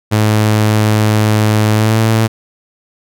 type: tone with pitch glide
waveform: sawtooth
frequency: 107.4 to 111.38 Hz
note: A2 to A2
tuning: -41 to +22 cents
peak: -5 dBFS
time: 0.11-2.28 s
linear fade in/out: 20 ms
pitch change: +63 cents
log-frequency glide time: 1.72-1.99 s
effects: none